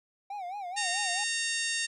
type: tone with vibrato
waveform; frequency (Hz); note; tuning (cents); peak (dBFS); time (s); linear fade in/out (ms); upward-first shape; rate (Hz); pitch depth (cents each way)
triangle; 763; G5; -47; -33; 0.3-1.24; 5; sine; 4.6; 150
type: harmonic tone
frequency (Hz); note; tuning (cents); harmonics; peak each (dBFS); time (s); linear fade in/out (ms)
920; A#5; -23; 2 / 3 / 4 / 5 / 6 / 7 / 8 / 9 / 10; -34 / -36 / -37 / -38 / -39 / -39 / -40 / -41 / -41; 0.76-1.87; 20
effects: none